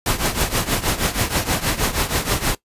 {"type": "noise with tremolo", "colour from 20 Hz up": "pink", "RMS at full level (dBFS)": -17, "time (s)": [0.06, 2.55], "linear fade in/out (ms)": 2, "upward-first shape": "triangle", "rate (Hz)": 6.3, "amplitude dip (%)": 85, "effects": ["noise-tail reverb RT60 0.1 s tail -18 dB re dry", "resampled to 32000 Hz"]}